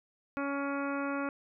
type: harmonic tone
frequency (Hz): 280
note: C#4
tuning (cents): +18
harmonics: 1 / 2 / 3 / 4 / 5 / 6 / 7 / 8 / 9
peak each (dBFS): -34 / -38 / -44 / -40 / -39 / -50 / -51 / -50 / -48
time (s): 0.37-1.29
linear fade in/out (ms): 0
effects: none